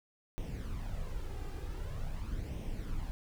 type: noise with flanger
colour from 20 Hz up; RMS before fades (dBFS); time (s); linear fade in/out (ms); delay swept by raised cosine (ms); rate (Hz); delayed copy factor
brown; -38; 0.38-3.11; 0; 0.33 to 2.53; 0.45; +0.55
effects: none